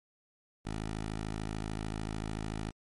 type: tone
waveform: 10% pulse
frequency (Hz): 53.5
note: A1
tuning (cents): -48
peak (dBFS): -27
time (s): 0.65-2.71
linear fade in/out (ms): 10
effects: MP3 48 kbps